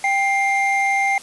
triangle tone pair together, 789 / 2106 Hz, G5 / C7, +11 / +11 cents, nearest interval octave + perfect fourth, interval 1700 cents, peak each -17 dBFS, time 0.04-1.18 s, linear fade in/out 2 ms, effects white hiss -40 dBFS RMS until 1.22 s + resampled to 24000 Hz

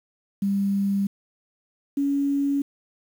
sine tone pair in turn, 198.5 / 280.7 Hz, G3 / C#4, +22 / +22 cents, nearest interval tritone, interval 600 cents, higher second, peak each -20 dBFS, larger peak neither, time 0.42-1.07 / 1.97-2.62 s, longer neither, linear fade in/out 5 ms, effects 8-bit

